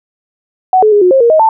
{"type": "tone with pitch steps", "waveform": "sine", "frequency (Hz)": [746, 429.2, 412.4, 362.7, 534, 469.3, 628, 887], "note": ["F#5", "A4", "G#4", "F#4", "C5", "A#4", "D#5", "A5"], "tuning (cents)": [14, -43, -12, -34, 35, 12, 16, 14], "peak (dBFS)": -4, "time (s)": [0.73, 1.49], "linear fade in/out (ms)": 2, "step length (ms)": 95, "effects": []}